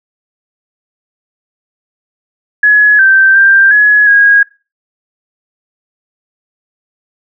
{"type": "tone with pitch steps", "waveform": "sine", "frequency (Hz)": [1689, 1559, 1583, 1687, 1642], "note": ["G#6", "G6", "G6", "G#6", "G#6"], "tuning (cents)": [29, -10, 17, 27, -20], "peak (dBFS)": -3, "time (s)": [2.63, 4.43], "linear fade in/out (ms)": 5, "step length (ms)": 360, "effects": ["noise-tail reverb RT60 0.3 s tail -21 dB re dry"]}